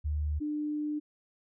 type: tone pair in turn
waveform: sine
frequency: 75.1 / 299.3 Hz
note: D2 / D4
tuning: +39 / +33 cents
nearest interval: 2 octaves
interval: 2394 cents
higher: second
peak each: -28 / -30 dBFS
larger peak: first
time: 0.04-0.4 / 0.4-1 s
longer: second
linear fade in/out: 20 ms
effects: none